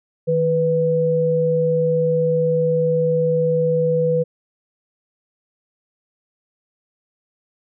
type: tone pair together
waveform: sine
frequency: 158.01 / 493.9 Hz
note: D#3 / B4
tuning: +27 / 0 cents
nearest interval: octave + minor sixth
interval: 1973 cents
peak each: -21 / -16 dBFS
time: 0.27-4.24 s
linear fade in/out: 20 ms
effects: none